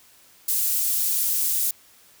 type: high-pass noise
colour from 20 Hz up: pink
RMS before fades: -23 dBFS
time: 0.48-1.71 s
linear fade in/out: 5 ms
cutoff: 11000 Hz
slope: 12 dB/octave
effects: white hiss -54 dBFS RMS until 2.2 s